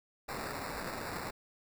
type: noise with sample-and-hold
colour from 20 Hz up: blue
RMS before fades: -40 dBFS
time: 0.28-1.31 s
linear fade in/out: 10 ms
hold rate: 3150 Hz
effects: none